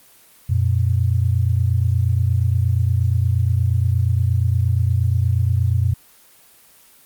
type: tone pair together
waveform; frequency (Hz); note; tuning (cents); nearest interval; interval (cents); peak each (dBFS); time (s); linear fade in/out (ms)
sine; 90 / 118.48; F#2 / A#2; -47 / +29; perfect fourth; 476; -17 / -18; 0.49-5.94; 10
effects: white hiss -50 dBFS RMS until 7.05 s + Opus 24 kbps